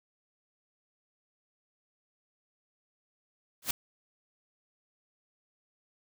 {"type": "noise with exponential growth", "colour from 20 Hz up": "white", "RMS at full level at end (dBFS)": -23, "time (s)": [3.62, 3.71], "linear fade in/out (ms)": 5, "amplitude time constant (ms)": 19, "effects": []}